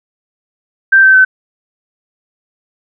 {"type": "tone with pitch steps", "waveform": "sine", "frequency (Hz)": [1568, 1546.4, 1525.1], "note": ["G6", "G6", "G6"], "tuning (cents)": [0, -24, -48], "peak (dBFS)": -3, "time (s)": [0.92, 1.25], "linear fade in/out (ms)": 10, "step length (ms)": 110, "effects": []}